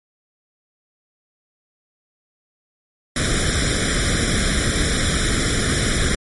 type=noise with comb filter; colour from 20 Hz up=pink; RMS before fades=-19 dBFS; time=3.16-6.15 s; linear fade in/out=2 ms; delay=0.55 ms; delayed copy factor=+1; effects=MP3 48 kbps